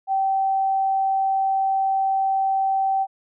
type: tone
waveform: sine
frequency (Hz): 774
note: G5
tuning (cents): -22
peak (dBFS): -18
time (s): 0.07-3.07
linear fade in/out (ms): 50
effects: none